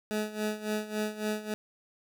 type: tone with tremolo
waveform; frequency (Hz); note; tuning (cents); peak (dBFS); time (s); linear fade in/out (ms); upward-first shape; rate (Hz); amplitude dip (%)
20% pulse; 213.1; G#3; +45; -23; 0.11-1.54; 0; sine; 3.6; 80
effects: none